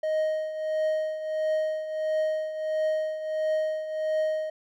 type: tone with tremolo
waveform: triangle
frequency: 624 Hz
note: D#5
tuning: 5 cents sharp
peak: -20 dBFS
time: 0.03-4.5 s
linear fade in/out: 5 ms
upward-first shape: triangle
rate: 1.5 Hz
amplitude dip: 70%
effects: none